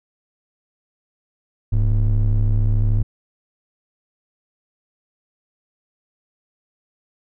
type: ring-modulated tone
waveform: triangle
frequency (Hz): 66.9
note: C2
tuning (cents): +39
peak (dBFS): -9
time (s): 1.72-3.03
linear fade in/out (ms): 10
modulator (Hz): 36.5
effects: none